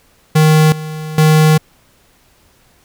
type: tone with level steps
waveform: square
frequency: 155.56 Hz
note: D#3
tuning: in tune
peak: -7 / -23 / -7 dBFS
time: 0.35-1.58 s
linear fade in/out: 10 ms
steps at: 0.72 / 1.18 s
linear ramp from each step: 2 ms
effects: pink hiss -52 dBFS RMS until 2.84 s